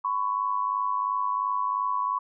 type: tone pair together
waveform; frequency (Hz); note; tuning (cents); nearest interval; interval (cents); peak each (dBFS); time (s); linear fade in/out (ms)
sine; 1007 / 1109.9; B5 / C#6; +33 / +2; major second; 169; -27; 0.04-2.19; 10
effects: none